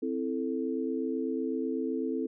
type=chord; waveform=sine; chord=A minor; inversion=first; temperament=equal; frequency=261.6 / 329.6 / 440 Hz; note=C4 / E4 / A4; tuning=0 / 0 / 0 cents; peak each=-32 / -34 / -34 dBFS; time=0.02-2.27 s; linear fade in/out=10 ms; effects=none